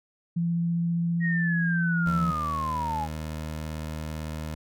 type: tone with vibrato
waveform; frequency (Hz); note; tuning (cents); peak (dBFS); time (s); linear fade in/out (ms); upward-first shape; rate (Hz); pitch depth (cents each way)
sine; 169.8; F3; -48; -23; 0.36-2.31; 10; triangle; 15; 9
type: linear sweep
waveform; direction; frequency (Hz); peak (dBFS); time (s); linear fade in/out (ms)
sine; down; 1895 to 810; -27; 1.2-3.08; 50
type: tone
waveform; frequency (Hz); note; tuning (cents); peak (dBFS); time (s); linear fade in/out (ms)
20% pulse; 77.9; D#2; +3; -27; 2.06-4.55; 5
effects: none